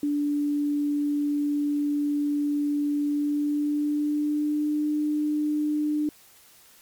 sine tone with pitch glide, 291.3 to 300 Hz, D4 to D4, -14 to +37 cents, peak -22 dBFS, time 0.03-6.09 s, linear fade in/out 2 ms, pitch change +51 cents, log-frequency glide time 3.04-4.86 s, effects white hiss -54 dBFS RMS until 6.81 s + MP3 96 kbps

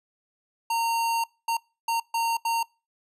square tone bursts at uneven times, 920 Hz, A#5, 23 cents flat, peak -24 dBFS, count 5, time 0.7-1.24 / 1.48-1.57 / 1.88-2 / 2.14-2.37 / 2.45-2.63 s, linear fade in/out 5 ms, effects noise-tail reverb RT60 0.3 s tail -24 dB re dry + resampled to 32000 Hz

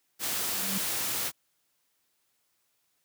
white noise, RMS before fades -31 dBFS, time 0.19-1.32 s, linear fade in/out 50 ms
sine tone with exponential growth, 194.7 Hz, G3, 12 cents flat, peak -29 dBFS, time 0.39-0.78 s, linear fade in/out 5 ms, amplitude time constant 83 ms
effects white hiss -74 dBFS RMS until 3.04 s + high-pass 80 Hz 12 dB/octave

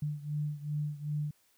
sine beating tone pair, 148 / 150.6 Hz, D3 / D3, +14 / +44 cents, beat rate 2.6 Hz, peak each -34 / -37 dBFS, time 0.02-1.31 s, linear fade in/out 5 ms, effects white hiss -69 dBFS RMS until 1.57 s

